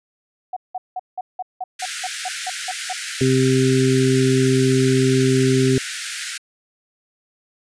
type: tone bursts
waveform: sine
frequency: 740 Hz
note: F#5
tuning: in tune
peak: -23 dBFS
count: 12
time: 0.53-2.93 s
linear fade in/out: 5 ms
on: 35 ms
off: 180 ms
type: high-pass noise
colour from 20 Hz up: pink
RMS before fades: -28 dBFS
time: 1.79-6.38 s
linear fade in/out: 10 ms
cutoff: 1400 Hz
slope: 96 dB/octave
type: harmonic tone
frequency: 130.81 Hz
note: C3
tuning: in tune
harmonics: 1 / 2 / 3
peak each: -18 / -18 / -18 dBFS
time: 3.21-5.78 s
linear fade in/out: 2 ms
effects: resampled to 22050 Hz